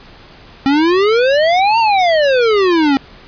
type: exponential two-way sweep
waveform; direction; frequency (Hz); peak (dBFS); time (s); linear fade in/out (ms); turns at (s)
square; up then down; 266.8 to 932.3 to 266.8; -10; 0.66-2.97; 0; 1.79
effects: pink hiss -40 dBFS RMS until 3.27 s + resampled to 11025 Hz